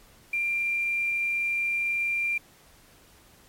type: tone with quantisation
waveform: sine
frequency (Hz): 2379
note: D7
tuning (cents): +22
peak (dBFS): -24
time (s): 0.33-2.38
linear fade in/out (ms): 5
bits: 8
effects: pink hiss -56 dBFS RMS until 3.48 s + MP3 64 kbps